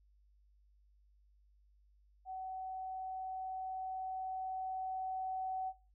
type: tone with level ramp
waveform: sine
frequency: 754 Hz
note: F#5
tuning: 32 cents sharp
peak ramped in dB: -41 to -36 dBFS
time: 2.25-5.73 s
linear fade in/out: 50 ms
effects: noise-tail reverb RT60 0.3 s tail -19 dB re dry + added 50 Hz sine -65 dBFS peak until 5.94 s